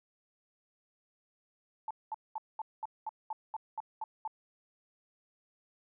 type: tone bursts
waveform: sine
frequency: 877 Hz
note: A5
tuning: 6 cents flat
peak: -34 dBFS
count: 11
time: 1.88-4.277 s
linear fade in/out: 2 ms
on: 27 ms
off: 210 ms
effects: none